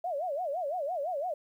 sine tone with vibrato, 640 Hz, D#5, 49 cents sharp, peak -30 dBFS, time 0.04-1.34 s, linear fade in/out 5 ms, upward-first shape sine, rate 5.9 Hz, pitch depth 260 cents each way, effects 11-bit

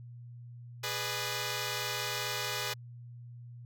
5% pulse chord, G# diminished, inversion none, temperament equal with one note detuned, 415.3 / 493.9 / 600.7 Hz, G#4 / B4 / D5, 0 / 0 / +39 cents, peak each -26 / -25 / -28 dBFS, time 0.83-2.74 s, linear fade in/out 10 ms, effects added 120 Hz sine -45 dBFS peak until 3.65 s

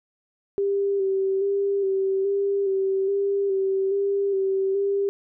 sine tone with vibrato, 392 Hz, G4, in tune, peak -20 dBFS, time 0.58-5.09 s, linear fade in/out 0 ms, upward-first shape square, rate 1.2 Hz, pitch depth 27 cents each way, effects none

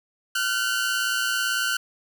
sawtooth tone pair together, 1396.9 / 1514.9 Hz, F6 / F#6, 0 / +40 cents, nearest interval minor second, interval 140 cents, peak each -23 / -21 dBFS, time 0.35-1.77 s, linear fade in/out 5 ms, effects none

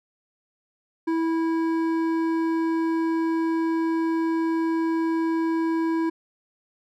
sine tone with hard clipping, 327.3 Hz, E4, 12 cents flat, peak -23 dBFS, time 1.07-6.1 s, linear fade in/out 10 ms, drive 10 dB, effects none

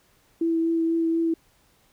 sine tone with vibrato, 329.6 Hz, E4, in tune, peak -20 dBFS, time 0.41-1.34 s, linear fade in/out 5 ms, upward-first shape triangle, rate 4.1 Hz, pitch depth 15 cents each way, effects pink hiss -62 dBFS RMS until 1.92 s

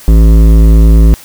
triangle tone with hard clipping, 54.6 Hz, A1, 13 cents flat, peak -3 dBFS, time 0.08-1.14 s, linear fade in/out 0 ms, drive 17 dB, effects white hiss -34 dBFS RMS until 1.24 s

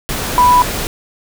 sine tone in noise, 987.8 Hz, B5, in tune, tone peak -6 dBFS, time 0.38-0.62 s, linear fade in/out 0 ms, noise pink, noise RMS -20 dBFS, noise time 0.09-0.87 s, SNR +11 dB, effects none

